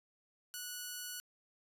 5% pulse tone, 1472 Hz, F#6, 9 cents flat, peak -30 dBFS, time 0.54-1.2 s, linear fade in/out 0 ms, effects resampled to 32000 Hz

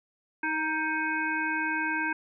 harmonic tone with a mistuned harmonic, 314.5 Hz, D#4, 19 cents sharp, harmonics 1 / 3 / 5 / 7 / 8, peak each -34 / -33 / -29 / -37 / -37 dBFS, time 0.43-2.13 s, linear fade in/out 5 ms, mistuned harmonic 3, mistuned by -21 cents, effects none

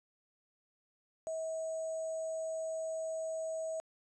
sine tone with sample-and-hold, 644 Hz, E5, 41 cents flat, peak -35 dBFS, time 1.27-3.8 s, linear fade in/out 0 ms, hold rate 7350 Hz, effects resampled to 24000 Hz

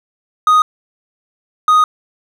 triangle tone pair in turn, 1244.5 / 1244.5 Hz, D#6 / D#6, 0 / 0 cents, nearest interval unison, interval 0 cents, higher neither, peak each -5 dBFS, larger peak neither, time 0.47-0.62 / 1.68-1.84 s, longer second, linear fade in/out 2 ms, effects none

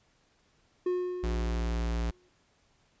triangle tone with exponential decay, 360.9 Hz, F#4, 43 cents flat, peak -23 dBFS, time 0.86-2.29 s, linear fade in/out 5 ms, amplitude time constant 310 ms
square tone, 57.6 Hz, A#1, 20 cents flat, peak -29 dBFS, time 1.23-2.11 s, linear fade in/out 10 ms
effects pink hiss -68 dBFS RMS until 3 s + resampled to 16000 Hz

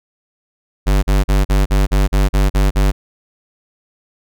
square tone bursts, 49 Hz, G1, in tune, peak -11 dBFS, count 10, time 0.86-2.92 s, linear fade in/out 20 ms, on 170 ms, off 40 ms, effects none

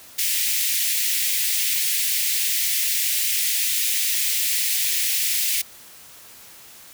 white high-pass noise, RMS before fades -22 dBFS, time 0.18-5.62 s, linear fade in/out 10 ms, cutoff 1900 Hz, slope 48 dB/octave, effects white hiss -45 dBFS RMS until 6.93 s

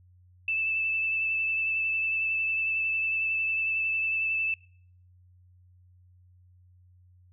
sine tone with vibrato, 2637 Hz, E7, in tune, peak -25 dBFS, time 0.48-4.54 s, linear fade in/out 2 ms, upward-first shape sine, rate 11 Hz, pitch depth 13 cents each way, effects noise-tail reverb RT60 0.6 s tail -25 dB re dry + added 90 Hz sine -55 dBFS peak until 7.32 s

